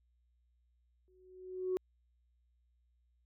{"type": "tone with exponential growth", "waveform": "sine", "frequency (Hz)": 370, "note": "F#4", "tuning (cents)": 0, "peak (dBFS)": -28, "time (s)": [1.08, 1.77], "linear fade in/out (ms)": 0, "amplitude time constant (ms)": 150, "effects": ["tanh soft clip ceiling -27 dBFS", "added 60 Hz sine -70 dBFS peak until 3.25 s"]}